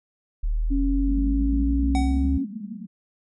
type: exponential sweep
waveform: sine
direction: up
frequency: 37.11 to 72.9 Hz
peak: -20 dBFS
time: 0.43-2.38 s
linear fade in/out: 10 ms
type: tone with pitch glide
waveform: sine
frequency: 277.2 to 271.5 Hz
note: C#4 to C#4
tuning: 0 to -36 cents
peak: -22 dBFS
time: 0.7-2.45 s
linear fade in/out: 20 ms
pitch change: -36 cents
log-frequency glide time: 1.8-2.03 s
type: band-pass noise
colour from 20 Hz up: pink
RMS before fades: -35 dBFS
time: 1.07-2.87 s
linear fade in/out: 10 ms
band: 190 to 230 Hz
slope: 96 dB/octave
type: tone with exponential decay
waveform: square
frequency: 753 Hz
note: F#5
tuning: 30 cents sharp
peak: -25 dBFS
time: 1.95-2.41 s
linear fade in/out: 0 ms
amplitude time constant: 100 ms
effects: MP3 48 kbps